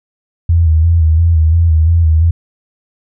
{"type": "tone with vibrato", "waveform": "sine", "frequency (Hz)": 81.7, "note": "E2", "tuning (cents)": -15, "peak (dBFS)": -6, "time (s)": [0.49, 2.31], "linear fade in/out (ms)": 5, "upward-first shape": "square", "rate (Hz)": 2.9, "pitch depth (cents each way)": 50, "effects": []}